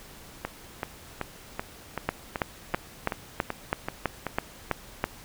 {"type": "two click trains", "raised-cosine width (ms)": 0.5, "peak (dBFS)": [-9, -14], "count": [10, 11], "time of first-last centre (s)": [[2.09, 5.041], [0.45, 4.267]], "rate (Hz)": [3.05, 2.62], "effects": ["pink hiss -48 dBFS RMS until 5.24 s"]}